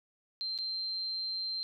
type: tone with dropouts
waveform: sine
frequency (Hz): 4141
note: C8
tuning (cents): -19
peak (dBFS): -33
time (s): 0.41-1.63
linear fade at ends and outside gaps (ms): 0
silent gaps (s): 0.578-0.587
effects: none